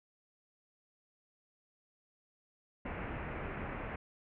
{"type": "low-pass noise", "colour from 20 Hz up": "pink", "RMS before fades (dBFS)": -41, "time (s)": [2.85, 3.96], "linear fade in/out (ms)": 5, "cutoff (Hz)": 2500, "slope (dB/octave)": 48, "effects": []}